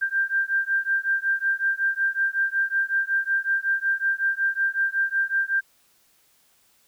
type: beating tone pair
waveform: sine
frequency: 1581 / 1586.4 Hz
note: G6 / G6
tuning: +14 / +20 cents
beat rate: 5.4 Hz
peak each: -24 dBFS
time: 0.01-5.61 s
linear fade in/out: 20 ms
effects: white hiss -62 dBFS RMS until 6.87 s